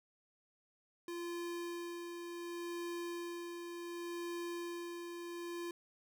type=tone with tremolo; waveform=square; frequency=344.8 Hz; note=F4; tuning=22 cents flat; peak=-40 dBFS; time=1.08-5.71 s; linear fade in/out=2 ms; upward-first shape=sine; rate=0.68 Hz; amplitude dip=40%; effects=none